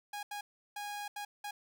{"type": "tone bursts at uneven times", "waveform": "sawtooth", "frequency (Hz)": 823, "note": "G#5", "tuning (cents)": -16, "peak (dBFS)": -35, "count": 5, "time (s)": [[0.13, 0.23], [0.31, 0.41], [0.76, 1.08], [1.16, 1.25], [1.44, 1.51]], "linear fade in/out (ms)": 5, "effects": []}